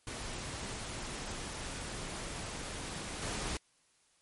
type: noise with level steps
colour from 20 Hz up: pink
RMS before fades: -41 / -37 dBFS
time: 0.07-3.57 s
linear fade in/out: 2 ms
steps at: 3.21 s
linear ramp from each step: 20 ms
effects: white hiss -70 dBFS RMS until 4.21 s + MP3 48 kbps